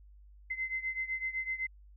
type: beating tone pair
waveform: sine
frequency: 2060 / 2067.9 Hz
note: C7 / C7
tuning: -28 / -21 cents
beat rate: 7.9 Hz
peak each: -35 / -38 dBFS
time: 0.5-1.67 s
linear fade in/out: 10 ms
effects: added 50 Hz sine -53 dBFS peak until 1.96 s